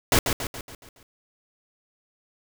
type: noise with echo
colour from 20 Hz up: pink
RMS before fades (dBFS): -18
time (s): 0.12-0.19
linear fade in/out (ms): 2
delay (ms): 140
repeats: 6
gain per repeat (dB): -6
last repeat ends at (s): 1.03
effects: none